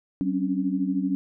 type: tone cluster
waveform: sine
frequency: 189.5 / 270.6 / 283.6 Hz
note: F#3 / C#4 / C#4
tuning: +42 / -42 / +40 cents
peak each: -27 dBFS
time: 0.21-1.15 s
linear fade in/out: 0 ms
effects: none